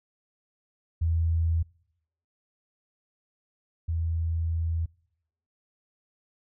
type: tone pair in turn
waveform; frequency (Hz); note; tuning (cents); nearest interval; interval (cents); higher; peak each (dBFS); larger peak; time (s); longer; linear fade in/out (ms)
sine; 82.41 / 82.41; E2 / E2; 0 / 0; unison; 0; neither; -22 / -25; first; 1.01-1.63 / 3.88-4.86; second; 10
effects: noise-tail reverb RT60 0.8 s tail -26 dB re dry